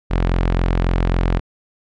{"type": "tone", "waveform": "sawtooth", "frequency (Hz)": 43.65, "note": "F1", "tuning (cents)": 0, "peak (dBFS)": -11, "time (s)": [0.1, 1.4], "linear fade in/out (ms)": 20, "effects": ["low-pass 3000 Hz 12 dB/octave"]}